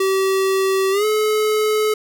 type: tone with pitch glide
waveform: square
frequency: 384.2 to 428.8 Hz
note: G4 to A4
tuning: -35 to -45 cents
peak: -16 dBFS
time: 0-1.94 s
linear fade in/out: 5 ms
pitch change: +190 cents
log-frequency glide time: 0.91-1.05 s
effects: none